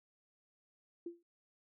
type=tone with exponential decay; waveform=sine; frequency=342.7 Hz; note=F4; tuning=33 cents flat; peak=-37 dBFS; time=1.06-1.23 s; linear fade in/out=5 ms; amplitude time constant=35 ms; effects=none